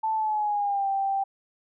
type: tone with pitch glide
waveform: sine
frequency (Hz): 880 to 784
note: A5 to G5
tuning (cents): 0 to 0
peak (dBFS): -23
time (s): 0.03-1.24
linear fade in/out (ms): 10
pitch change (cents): -200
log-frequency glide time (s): 0.14-0.88
effects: none